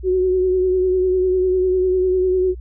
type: tone with vibrato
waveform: sine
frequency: 370 Hz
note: F#4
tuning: in tune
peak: -14 dBFS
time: 0.03-2.55 s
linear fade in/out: 50 ms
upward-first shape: triangle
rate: 10 Hz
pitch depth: 36 cents each way
effects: added 60 Hz sine -30 dBFS peak until 2.6 s